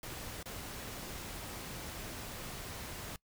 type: noise with dropouts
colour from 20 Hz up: pink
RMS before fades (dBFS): -44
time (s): 0.03-3.16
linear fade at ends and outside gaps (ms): 2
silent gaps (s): 0.429-0.457
effects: noise-tail reverb RT60 0.1 s tail -22 dB re dry